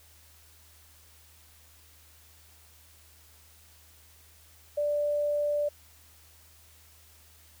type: tone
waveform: sine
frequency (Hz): 587.3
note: D5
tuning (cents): 0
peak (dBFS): -25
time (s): 4.77-5.69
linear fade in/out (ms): 10
effects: added 78 Hz sine -59 dBFS peak until 7.6 s + white hiss -58 dBFS RMS until 7.6 s